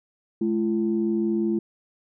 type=tone pair together; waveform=sine; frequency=214 / 339.7 Hz; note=A3 / F4; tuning=-48 / -48 cents; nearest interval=minor sixth; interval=800 cents; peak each=-23 dBFS; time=0.41-1.59 s; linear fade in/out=5 ms; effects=tanh soft clip ceiling -13 dBFS